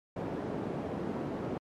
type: band-pass noise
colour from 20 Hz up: white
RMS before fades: -36 dBFS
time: 0.16-1.58 s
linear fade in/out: 5 ms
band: 130 to 420 Hz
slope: 12 dB/octave
effects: MP3 64 kbps